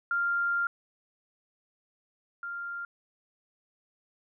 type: tone pair in turn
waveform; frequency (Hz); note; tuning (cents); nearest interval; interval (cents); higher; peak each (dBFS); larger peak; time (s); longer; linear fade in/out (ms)
sine; 1395 / 1395; F6 / F6; -2 / -2; unison; 0; neither; -25 / -34; first; 0.11-0.67 / 2.43-2.85; first; 2
effects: none